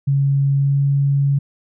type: tone with pitch glide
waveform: sine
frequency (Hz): 138.9 to 139.95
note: C#3 to C#3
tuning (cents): +4 to +17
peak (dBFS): -13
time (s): 0.07-1.39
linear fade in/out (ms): 10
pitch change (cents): +13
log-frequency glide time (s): 0.56-0.79
effects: none